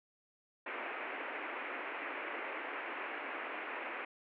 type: band-pass noise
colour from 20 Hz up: white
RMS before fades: -42 dBFS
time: 0.66-4.05 s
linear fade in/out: 5 ms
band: 270 to 2500 Hz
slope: 48 dB/octave
effects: none